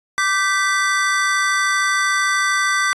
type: chord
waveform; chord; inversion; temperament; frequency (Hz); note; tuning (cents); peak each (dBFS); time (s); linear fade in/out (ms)
square; G major; second; equal with one note detuned; 1174.7 / 1542.8 / 1975.5; D6 / G6 / B6; 0 / -28 / 0; -21; 0.18-2.93; 0
effects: resampled to 22050 Hz